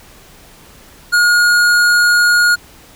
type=tone with hard clipping; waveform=triangle; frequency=1434 Hz; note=F6; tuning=45 cents sharp; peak=-10 dBFS; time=1.12-2.56 s; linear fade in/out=20 ms; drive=17 dB; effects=pink hiss -42 dBFS RMS until 2.95 s